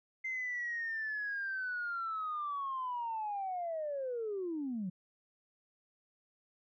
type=linear sweep; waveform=sine; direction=down; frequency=2086 to 173.3 Hz; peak=-34 dBFS; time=0.24-4.9 s; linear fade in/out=10 ms; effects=tanh soft clip ceiling -30 dBFS